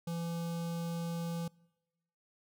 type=tone with notch filter; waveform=square; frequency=168.6 Hz; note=E3; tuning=39 cents sharp; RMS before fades=-37 dBFS; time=0.07-1.48 s; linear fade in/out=5 ms; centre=1900 Hz; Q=1.3; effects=noise-tail reverb RT60 1.0 s tail -25 dB re dry